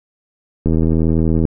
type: click train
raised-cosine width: 3 ms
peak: -4 dBFS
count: 65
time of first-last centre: 0.66-1.452 s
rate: 80.8 Hz
effects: none